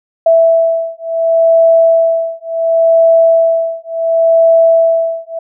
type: beating tone pair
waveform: sine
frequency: 659.3 / 660 Hz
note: E5 / E5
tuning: 0 / +2 cents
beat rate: 0.7 Hz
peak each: -10 dBFS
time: 0.26-5.39 s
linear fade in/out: 5 ms
effects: none